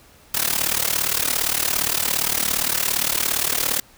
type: noise with amplitude modulation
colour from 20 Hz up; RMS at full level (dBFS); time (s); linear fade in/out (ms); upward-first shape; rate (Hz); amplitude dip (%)
white; -18; 0.34-3.8; 5; sine; 37.4; 85
effects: pink hiss -51 dBFS RMS until 3.97 s